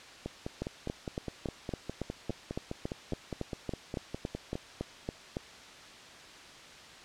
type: two click trains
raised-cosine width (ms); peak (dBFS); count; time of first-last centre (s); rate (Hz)
2; -22 / -20; 22 / 18; 0.26-4.554 / 0.62-5.369; 4.89 / 3.58
effects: white hiss -50 dBFS RMS until 7.04 s + low-pass 5000 Hz 12 dB/octave